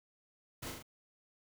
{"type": "noise with echo", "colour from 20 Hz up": "pink", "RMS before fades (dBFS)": -43, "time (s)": [0.62, 0.71], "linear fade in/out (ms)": 10, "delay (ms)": 39, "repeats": 3, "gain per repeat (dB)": -3, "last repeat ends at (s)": 0.827, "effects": []}